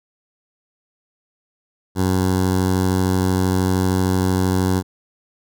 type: tone with notch filter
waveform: 15% pulse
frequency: 93 Hz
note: F#2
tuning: 9 cents sharp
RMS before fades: -18 dBFS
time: 1.95-4.83 s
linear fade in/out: 50 ms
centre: 2400 Hz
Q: 0.95
effects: none